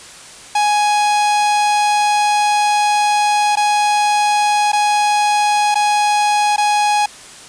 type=tone with dropouts; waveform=45% pulse; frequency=833 Hz; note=G#5; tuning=5 cents sharp; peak=-12 dBFS; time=0.55-7.06 s; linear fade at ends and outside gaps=5 ms; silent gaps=3.556-3.57 / 4.719-4.73 / 5.745-5.754 / 6.563-6.579 s; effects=white hiss -37 dBFS RMS until 7.48 s + resampled to 22050 Hz